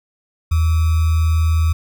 sine tone with sample-and-hold, 80.7 Hz, E2, 36 cents flat, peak -12 dBFS, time 0.51-1.73 s, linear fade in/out 10 ms, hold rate 1225 Hz, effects none

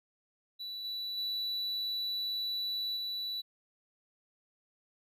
triangle tone with level steps, 3951 Hz, B7, in tune, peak -37 / -34 / -31 / -33 dBFS, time 0.59-3.42 s, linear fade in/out 20 ms, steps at 0.84 / 1.17 / 2.96 s, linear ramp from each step 10 ms, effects none

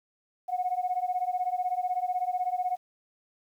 sine beating tone pair, 721 / 737 Hz, F#5 / F#5, -45 / -7 cents, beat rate 16 Hz, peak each -29 dBFS, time 0.48-2.77 s, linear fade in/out 20 ms, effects tanh soft clip ceiling -19 dBFS + 10-bit

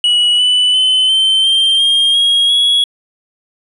triangle tone with pitch steps, 2927 / 2983 / 3041 / 3099 / 3159 / 3220 / 3282 / 3345 Hz, F#7 / F#7 / F#7 / G7 / G7 / G7 / G#7 / G#7, -19 / +13 / +47 / -21 / +13 / +46 / -21 / +12 cents, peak -7 dBFS, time 0.04-2.84 s, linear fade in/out 2 ms, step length 350 ms, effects resampled to 24000 Hz

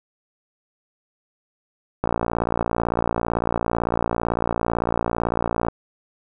click train, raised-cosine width 1 ms, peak -7 dBFS, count 212, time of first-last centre 2.04-5.684 s, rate 57.9 Hz, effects none

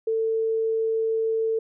sine tone, 446.7 Hz, A4, 26 cents sharp, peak -21 dBFS, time 0.07-1.59 s, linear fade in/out 5 ms, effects none

